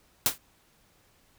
white noise with exponential decay, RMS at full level -19 dBFS, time 0.26-0.38 s, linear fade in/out 0 ms, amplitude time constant 26 ms, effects pink hiss -64 dBFS RMS until 1.38 s

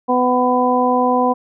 harmonic tone, 250 Hz, B3, 21 cents sharp, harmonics 1 / 2 / 3 / 4, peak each -18 / -18 / -18 / -18 dBFS, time 0.08-1.34 s, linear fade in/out 20 ms, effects none

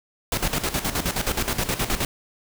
pink noise with tremolo, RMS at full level -23 dBFS, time 0.32-2.05 s, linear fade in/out 2 ms, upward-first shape square, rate 9.5 Hz, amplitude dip 70%, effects none

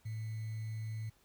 sine tone with sample-and-hold, 110 Hz, A2, in tune, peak -37 dBFS, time 0.05-1.1 s, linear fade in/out 10 ms, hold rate 2100 Hz, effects pink hiss -69 dBFS RMS until 1.24 s

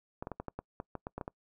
clicks, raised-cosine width 1 ms, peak -24 dBFS, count 12, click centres 0.225 / 0.271 / 0.317 / 0.4 / 0.483 / 0.59 / 0.801 / 0.953 / 1.069 / 1.18 / 1.212 / 1.279 s, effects noise-tail reverb RT60 0.1 s tail -26 dB re dry

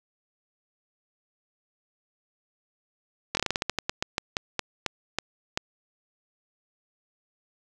slowing click train, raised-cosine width 0.2 ms, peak -8 dBFS, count 18, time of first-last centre 3.35-5.575 s, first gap 21 ms, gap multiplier 1.2, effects none

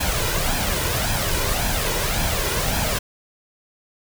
pink noise with flanger, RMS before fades -22 dBFS, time 0-2.99 s, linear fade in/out 10 ms, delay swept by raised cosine 1.2 to 2.08 ms, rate 1.8 Hz, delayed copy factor +0.55, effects none

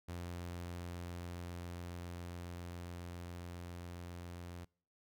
sawtooth tone with level ramp, 87.31 Hz, F2, in tune, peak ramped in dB -38 to -42 dBFS, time 0.08-4.65 s, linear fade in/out 10 ms, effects noise-tail reverb RT60 0.5 s tail -26 dB re dry

